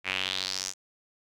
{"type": "tone with band-pass filter sweep", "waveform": "sawtooth", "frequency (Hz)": 94.2, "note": "F#2", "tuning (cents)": 32, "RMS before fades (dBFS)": -32, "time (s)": [0.04, 0.74], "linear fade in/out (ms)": 50, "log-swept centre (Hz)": [2300, 6700], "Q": 3.6, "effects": []}